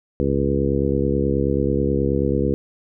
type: harmonic tone with a mistuned harmonic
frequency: 69.3 Hz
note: C#2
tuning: in tune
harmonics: 1 / 2 / 3 / 4 / 5 / 6 / 7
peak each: -25 / -25 / -25 / -25 / -25 / -25 / -25 dBFS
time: 0.2-2.54 s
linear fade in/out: 0 ms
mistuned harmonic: 1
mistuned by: +37 cents
effects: none